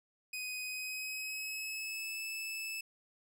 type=tone with pitch glide; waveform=sawtooth; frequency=2503 to 2621 Hz; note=D#7 to E7; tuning=+10 to -11 cents; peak=-35 dBFS; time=0.33-2.81 s; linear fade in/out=5 ms; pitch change=+79 cents; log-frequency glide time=0.63-2.19 s; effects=none